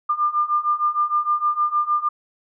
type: beating tone pair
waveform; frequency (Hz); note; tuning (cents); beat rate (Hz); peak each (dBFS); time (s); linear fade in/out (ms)
sine; 1197 / 1203.5; D6 / D6; +33 / +42; 6.5; -22 / -20; 0.09-2.09; 10
effects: none